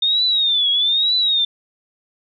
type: tone with vibrato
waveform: sine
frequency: 3640 Hz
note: A#7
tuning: 42 cents flat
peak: -14 dBFS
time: 0.02-1.45 s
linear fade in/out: 5 ms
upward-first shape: triangle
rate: 1.1 Hz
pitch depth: 170 cents each way
effects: none